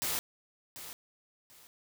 white noise with echo, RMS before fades -33 dBFS, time 0.02-0.19 s, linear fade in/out 0 ms, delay 740 ms, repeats 2, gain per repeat -12 dB, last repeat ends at 1.67 s, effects none

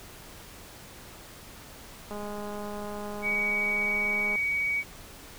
click train, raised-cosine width 1 ms, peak -25 dBFS, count 466, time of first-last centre 2.11-4.356 s, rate 207 Hz
sine tone, 2258 Hz, C#7, 31 cents sharp, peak -25 dBFS, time 3.22-4.84 s, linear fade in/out 50 ms
effects pink hiss -47 dBFS RMS until 5.38 s

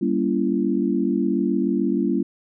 sine chord, G diminished seventh, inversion none, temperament just, 196 / 235.2 / 282.2 / 338.7 Hz, G3 / Bb3 / Db4 / Fb4, 0 / +16 / +31 / +47 cents, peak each -24 dBFS, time 0.01-2.23 s, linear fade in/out 10 ms, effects none

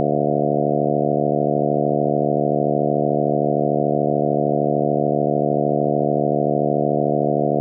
harmonic tone with a mistuned harmonic, 73.42 Hz, D2, in tune, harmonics 2 / 3 / 4 / 5 / 6 / 7 / 8 / 9 / 10, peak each -25 / -25 / -25 / -25 / -25 / -25 / -25 / -25 / -25 dBFS, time 0-7.6 s, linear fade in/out 0 ms, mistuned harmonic 10, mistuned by -62 cents, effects none

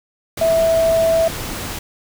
sine tone in noise, 656 Hz, E5, 9 cents flat, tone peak -12 dBFS, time 0.41-1.28 s, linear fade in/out 5 ms, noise pink, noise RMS -27 dBFS, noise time 0.37-1.79 s, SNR +12 dB, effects none

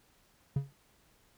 triangle tone with exponential decay, 138.59 Hz, C#3, in tune, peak -22 dBFS, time 0.56-0.73 s, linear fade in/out 5 ms, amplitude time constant 35 ms, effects pink hiss -67 dBFS RMS until 1.37 s

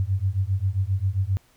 sine beating tone pair, 92.5 / 100 Hz, F#2 / G2, 0 / +35 cents, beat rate 7.5 Hz, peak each -24 dBFS, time 0-1.37 s, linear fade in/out 0 ms, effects pink hiss -60 dBFS RMS until 1.56 s

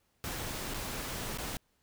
pink noise with dropouts, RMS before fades -38 dBFS, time 0.24-1.57 s, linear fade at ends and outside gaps 0 ms, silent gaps 0.739-0.744 / 1.374-1.385 s, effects pink hiss -74 dBFS RMS until 1.82 s

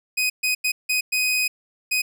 sawtooth tone bursts at uneven times, 2504 Hz, D#7, 10 cents sharp, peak -16 dBFS, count 6, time 0.17-0.3 / 0.43-0.55 / 0.64-0.72 / 0.89-1.01 / 1.12-1.48 / 1.91-2.02 s, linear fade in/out 10 ms, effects none

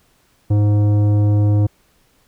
sine tone with tanh clipping, 103.83 Hz, G#2, in tune, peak -13 dBFS, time 0.5-1.67 s, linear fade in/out 10 ms, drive 12 dB, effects pink hiss -58 dBFS RMS until 2.27 s

